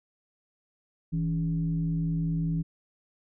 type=tone with frequency modulation; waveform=sine; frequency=162.5 Hz; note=E3; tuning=24 cents flat; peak=-25 dBFS; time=1.12-2.63 s; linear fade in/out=20 ms; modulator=120 Hz; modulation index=0.52; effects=none